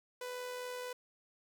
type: tone with amplitude modulation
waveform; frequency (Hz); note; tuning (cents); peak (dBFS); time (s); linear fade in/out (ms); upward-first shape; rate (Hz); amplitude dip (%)
sawtooth; 497.4; B4; +12; -35; 0.21-0.93; 5; sine; 83.8; 30
effects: none